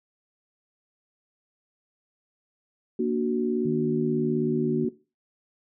sine chord, Bb augmented, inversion none, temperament equal with one note detuned, 235 / 293.7 / 370 Hz, Bb3 / D4 / F#4, +14 / 0 / 0 cents, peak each -26 / -30 / -25 dBFS, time 2.99-4.89 s, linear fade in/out 5 ms
sine tone with pitch glide, 155.4 to 154.15 Hz, D#3 to D#3, -2 to -16 cents, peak -29 dBFS, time 3.65-4.85 s, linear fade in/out 5 ms, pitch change -14 cents, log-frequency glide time 4.47-4.55 s
effects noise-tail reverb RT60 0.3 s tail -18 dB re dry

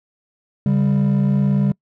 triangle tone pair together, 140 / 198.15 Hz, C#3 / G3, +18 / +19 cents, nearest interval tritone, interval 601 cents, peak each -14 dBFS, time 0.66-1.72 s, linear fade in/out 2 ms, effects noise-tail reverb RT60 0.1 s tail -26 dB re dry + tanh soft clip ceiling -7 dBFS

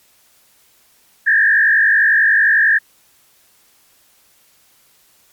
sine tone with frequency modulation, 1720 Hz, A6, 40 cents flat, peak -9 dBFS, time 1.26-2.79 s, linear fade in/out 20 ms, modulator 51.1 Hz, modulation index 2, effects white hiss -54 dBFS RMS until 5.32 s + MP3 96 kbps

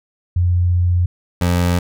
sine / 25% pulse tone pair in turn, 88.5 / 87.99 Hz, F2 / F2, +23 / +13 cents, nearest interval unison, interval 10 cents, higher first, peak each -12 / -10 dBFS, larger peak second, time 0.36-1.06 / 1.41-1.79 s, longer first, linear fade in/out 5 ms, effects none

